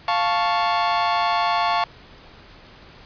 40% pulse chord, F augmented, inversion none, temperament equal, 698.5 / 880 / 1108.7 Hz, F5 / A5 / C#6, 0 / 0 / 0 cents, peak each -22 dBFS, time 0.08-1.84 s, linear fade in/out 2 ms, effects pink hiss -46 dBFS RMS until 3.05 s + resampled to 11025 Hz

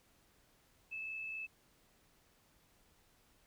sine tone with amplitude modulation, 2615 Hz, E7, 15 cents flat, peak -39 dBFS, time 0.91-1.47 s, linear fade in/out 20 ms, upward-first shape sine, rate 63.7 Hz, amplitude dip 30%, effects pink hiss -70 dBFS RMS until 3.46 s

